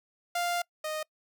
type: tone pair in turn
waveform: sawtooth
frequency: 698.5 / 619.1 Hz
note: F5 / D#5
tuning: 0 / -9 cents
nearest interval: major second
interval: 209 cents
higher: first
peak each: -24 / -28 dBFS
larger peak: first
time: 0.35-0.62 / 0.84-1.03 s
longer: first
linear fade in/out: 5 ms
effects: noise-tail reverb RT60 0.1 s tail -25 dB re dry